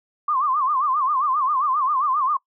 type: tone with vibrato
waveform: sine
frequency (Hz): 1119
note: C#6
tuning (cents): +16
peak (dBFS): -18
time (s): 0.28-2.37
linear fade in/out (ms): 5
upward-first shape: sine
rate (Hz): 7.5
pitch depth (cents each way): 160
effects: noise-tail reverb RT60 0.1 s tail -21 dB re dry